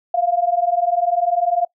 sine tone pair together, 686.9 / 707 Hz, F5 / F5, -29 / +21 cents, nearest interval unison, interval 50 cents, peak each -19 / -18 dBFS, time 0.14-1.65 s, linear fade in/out 5 ms, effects noise-tail reverb RT60 0.1 s tail -22 dB re dry

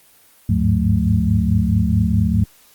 sine tone cluster, 75.7 / 99.9 / 104.6 / 179 / 217.8 Hz, D#2 / G2 / G#2 / F3 / A3, -47 / +33 / +13 / +43 / -17 cents, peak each -20 dBFS, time 0.49-2.44 s, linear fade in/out 5 ms, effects white hiss -51 dBFS RMS until 2.74 s + Opus 32 kbps

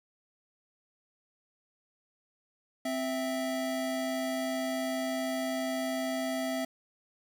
square tone pair together, 260.7 / 659.3 Hz, C4 / E5, -6 / 0 cents, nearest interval octave + major third, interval 1606 cents, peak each -34 / -34 dBFS, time 2.85-6.65 s, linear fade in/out 5 ms, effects 11-bit

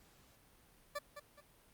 20% pulse tone with echo, 583 Hz, D5, 13 cents flat, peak -33 dBFS, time 0.95-0.99 s, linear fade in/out 10 ms, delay 210 ms, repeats 2, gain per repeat -9 dB, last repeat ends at 1.41 s, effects pink hiss -66 dBFS RMS until 1.73 s + Opus 48 kbps

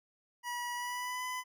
25% pulse tone with pitch glide, 968 to 1006.2 Hz, B5 to B5, -35 to +32 cents, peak -32 dBFS, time 0.43-1.44 s, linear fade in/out 50 ms, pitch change +67 cents, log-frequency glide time 0.74-1.25 s, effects none

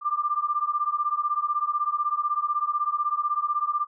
sine beating tone pair, 1182 / 1198 Hz, D6 / D6, +11 / +34 cents, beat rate 16 Hz, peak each -26 dBFS, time 0.01-3.87 s, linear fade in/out 50 ms, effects none

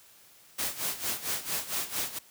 white noise with tremolo, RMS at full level -30 dBFS, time 0.58-2.19 s, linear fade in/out 10 ms, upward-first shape sine, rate 4.4 Hz, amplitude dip 80%, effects white hiss -57 dBFS RMS until 2.3 s + high-pass 60 Hz 12 dB/octave

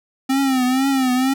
square tone with vibrato, 262.3 Hz, C4, 4 cents sharp, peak -16 dBFS, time 0.29-1.34 s, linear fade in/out 10 ms, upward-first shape triangle, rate 2.1 Hz, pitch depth 96 cents each way, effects none

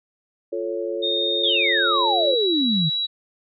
sine chord, F augmented, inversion none, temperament equal, 349.2 / 440 / 554.4 Hz, F4 / A4 / C#5, 0 / 0 / 0 cents, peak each -28 dBFS, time 0.52-2.35 s, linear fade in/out 10 ms
sine tone with pitch glide, 3679 to 3898 Hz, A#7 to B7, -24 to -23 cents, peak -21 dBFS, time 1.02-3.07 s, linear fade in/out 20 ms, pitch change +101 cents, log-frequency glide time 1.7-2.07 s
sine exponential sweep, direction down, 3729 to 146.83 Hz, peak -19 dBFS, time 1.42-2.9 s, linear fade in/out 20 ms
effects none

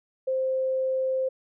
sine tone, 523.3 Hz, C5, in tune, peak -23 dBFS, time 0.27-1.29 s, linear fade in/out 10 ms, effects none

